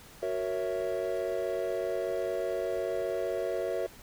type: chord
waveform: triangle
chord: F# dominant seventh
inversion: none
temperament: equal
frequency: 370 / 466.2 / 554.4 / 659.3 Hz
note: F#4 / A#4 / C#5 / E5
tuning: 0 / 0 / 0 / 0 cents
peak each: -33 dBFS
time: 0.22-3.87 s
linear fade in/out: 10 ms
effects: pink hiss -52 dBFS RMS until 4.02 s